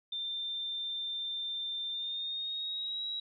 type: tone with pitch glide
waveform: sine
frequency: 3583 to 3862 Hz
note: A7 to B7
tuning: +31 to -39 cents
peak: -34 dBFS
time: 0.12-3.2 s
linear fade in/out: 5 ms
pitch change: +130 cents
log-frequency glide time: 1.9-3.03 s
effects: none